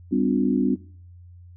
sine tone cluster, 196.6 / 252.1 / 292.2 / 356.5 Hz, G3 / B3 / D4 / F4, +5 / +36 / -9 / +36 cents, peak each -25 / -22 / -23 / -28 dBFS, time 0.11-0.76 s, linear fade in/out 20 ms, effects noise-tail reverb RT60 0.5 s tail -20 dB re dry + added 88 Hz sine -43 dBFS peak until 1.56 s

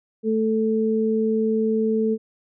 sine tone pair together, 220 / 440 Hz, A3 / A4, 0 / 0 cents, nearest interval octave, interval 1200 cents, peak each -21 dBFS, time 0.23-2.18 s, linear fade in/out 50 ms, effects none

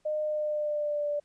sine tone with pitch glide, 610 to 586.2 Hz, D#5 to D5, -34 to -3 cents, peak -27 dBFS, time 0.05-1.2 s, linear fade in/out 10 ms, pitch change -69 cents, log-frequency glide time 0.22-1.09 s, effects pink hiss -71 dBFS RMS until 1.24 s + resampled to 22050 Hz

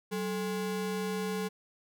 square ring-modulated tone, 311.1 Hz, D#4, in tune, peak -29 dBFS, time 0.11-1.49 s, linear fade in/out 20 ms, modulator 123 Hz, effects none

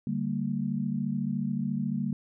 sine chord, G minor, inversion second, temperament equal with one note detuned, 146.83 / 196 / 230 Hz, D3 / G3 / Bb3, 0 / 0 / -23 cents, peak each -33 / -31 / -31 dBFS, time 0.07-2.13 s, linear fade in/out 2 ms, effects none

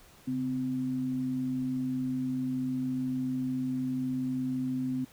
sine tone pair together, 135.98 / 256.7 Hz, C#3 / C4, -33 / -33 cents, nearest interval major seventh, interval 1100 cents, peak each -38 / -29 dBFS, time 0.27-5.05 s, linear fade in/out 10 ms, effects pink hiss -57 dBFS RMS until 5.12 s

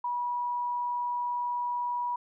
sine tone, 971 Hz, B5, 30 cents flat, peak -28 dBFS, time 0.04-2.16 s, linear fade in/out 5 ms, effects none

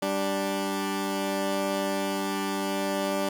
15% pulse tone pair together, 196.02 / 293.7 Hz, G3 / D4, 0 / 0 cents, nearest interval perfect fifth, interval 700 cents, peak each -23 dBFS, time 0.02-3.29 s, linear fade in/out 5 ms, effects none

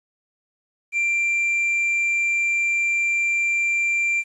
triangle tone, 2365 Hz, D7, 12 cents sharp, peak -17 dBFS, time 0.92-4.24 s, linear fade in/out 50 ms, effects resampled to 24000 Hz + 9-bit

